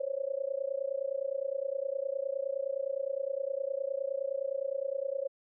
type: tone with amplitude modulation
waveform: sine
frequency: 546 Hz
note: C#5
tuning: 26 cents flat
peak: -27 dBFS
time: 0-5.28 s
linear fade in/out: 10 ms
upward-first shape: sine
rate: 29.7 Hz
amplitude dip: 95%
effects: none